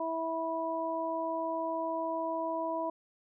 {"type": "harmonic tone", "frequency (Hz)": 326.7, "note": "E4", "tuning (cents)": -15, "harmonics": [1, 2, 3], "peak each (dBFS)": [-38, -34, -35], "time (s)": [0, 2.9], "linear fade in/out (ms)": 5, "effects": []}